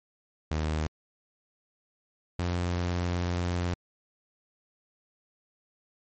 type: tone pair in turn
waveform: sawtooth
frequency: 77.78 / 88.15 Hz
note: D#2 / F2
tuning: 0 / +17 cents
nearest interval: major second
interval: 217 cents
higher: second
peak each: -23 dBFS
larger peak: neither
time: 0.51-0.87 / 2.39-3.74 s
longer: second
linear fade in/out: 0 ms
effects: low-pass 8000 Hz 12 dB/octave + MP3 32 kbps